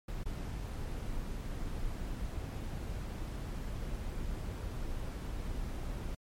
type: noise with dropouts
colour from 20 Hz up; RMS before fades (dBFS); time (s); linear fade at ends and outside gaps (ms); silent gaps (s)
brown; -38; 0.08-6.15; 5; 0.236-0.256
effects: MP3 64 kbps